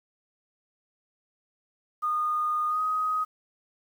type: tone with pitch glide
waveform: sine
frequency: 1226 to 1256.1 Hz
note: D#6 to D#6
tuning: -26 to +16 cents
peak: -24 dBFS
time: 2.02-3.25 s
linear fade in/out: 20 ms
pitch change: +42 cents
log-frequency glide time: 2.69-2.81 s
effects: 9-bit